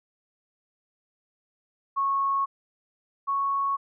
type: tone pair in turn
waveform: sine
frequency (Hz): 1100 / 1107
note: C#6 / C#6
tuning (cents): -14 / -3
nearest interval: unison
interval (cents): 11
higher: second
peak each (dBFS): -22 / -23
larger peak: first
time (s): 1.96-2.46 / 3.27-3.77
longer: neither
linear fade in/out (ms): 20
effects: none